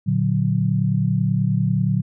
sine chord, Bb augmented, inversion none, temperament equal, 116.54 / 146.83 / 185 Hz, Bb2 / D3 / F#3, 0 / 0 / 0 cents, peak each -21 dBFS, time 0.06-2.02 s, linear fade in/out 20 ms, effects none

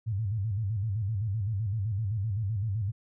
sine tone with vibrato, 104.4 Hz, G#2, 10 cents sharp, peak -27 dBFS, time 0.06-2.92 s, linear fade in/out 20 ms, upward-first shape square, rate 7.8 Hz, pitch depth 130 cents each way, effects none

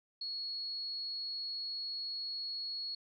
sine tone, 4341 Hz, C#8, 37 cents flat, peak -37 dBFS, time 0.21-2.95 s, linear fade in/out 5 ms, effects none

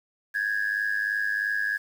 sine tone with amplitude modulation, 1661.2 Hz, G#6, in tune, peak -19 dBFS, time 0.34-1.78 s, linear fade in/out 20 ms, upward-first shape sine, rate 103 Hz, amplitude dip 85%, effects tanh soft clip ceiling -19 dBFS + 8-bit

